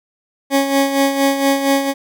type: tone with tremolo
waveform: 20% pulse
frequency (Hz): 275.3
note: C#4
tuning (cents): -12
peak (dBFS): -6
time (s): 0.5-1.94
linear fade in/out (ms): 50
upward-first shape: sine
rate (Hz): 4.3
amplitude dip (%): 60
effects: none